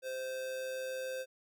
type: tone with amplitude modulation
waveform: square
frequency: 520 Hz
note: C5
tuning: 11 cents flat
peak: -36 dBFS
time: 0.02-1.26 s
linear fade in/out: 50 ms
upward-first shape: sine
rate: 127 Hz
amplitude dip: 35%
effects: none